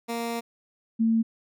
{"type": "tone pair in turn", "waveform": ["15% pulse", "sine"], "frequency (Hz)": [233.1, 225.7], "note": ["A#3", "A3"], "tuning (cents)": [0, 44], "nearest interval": "minor second", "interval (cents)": 56, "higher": "first", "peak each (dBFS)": [-22, -19], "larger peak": "second", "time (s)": [[0.08, 0.41], [0.99, 1.23]], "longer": "first", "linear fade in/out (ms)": 20, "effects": []}